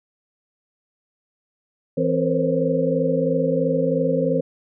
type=tone cluster; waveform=sine; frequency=165.1 / 261.1 / 460.7 / 513 / 536 Hz; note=E3 / C4 / A#4 / C5 / C5; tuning=+3 / -3 / -20 / -34 / +42 cents; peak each=-24 dBFS; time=1.97-4.41 s; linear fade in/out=10 ms; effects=none